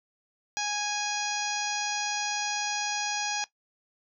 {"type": "harmonic tone", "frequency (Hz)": 828, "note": "G#5", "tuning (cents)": -5, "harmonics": [1, 2, 3, 4, 5, 6, 7, 8], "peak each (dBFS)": [-33, -36, -36, -39, -39, -37, -34, -38], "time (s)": [0.57, 3.44], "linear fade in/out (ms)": 0, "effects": ["noise-tail reverb RT60 0.1 s tail -17 dB re dry"]}